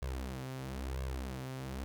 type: tone with flanger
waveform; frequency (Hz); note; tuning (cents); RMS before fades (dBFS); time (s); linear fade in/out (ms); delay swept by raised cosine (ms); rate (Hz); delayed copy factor
sawtooth; 65.41; C2; 0; -40; 0.02-1.84; 0; 1.8 to 7.6; 1; +0.95
effects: none